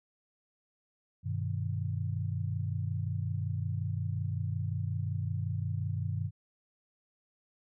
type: chord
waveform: sine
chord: G augmented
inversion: none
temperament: equal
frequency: 98 / 123.47 / 155.56 Hz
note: G2 / B2 / D#3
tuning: 0 / 0 / 0 cents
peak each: -33 / -36 / -37 dBFS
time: 1.23-6.31 s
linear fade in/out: 50 ms
effects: none